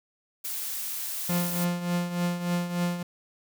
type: noise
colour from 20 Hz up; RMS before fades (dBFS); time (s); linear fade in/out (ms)
blue; -33; 0.44-1.65; 10
type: tone with tremolo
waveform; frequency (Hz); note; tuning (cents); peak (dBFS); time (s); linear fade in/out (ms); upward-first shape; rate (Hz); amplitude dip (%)
45% pulse; 175.1; F3; +5; -23; 1.29-3.03; 5; triangle; 3.4; 70
effects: none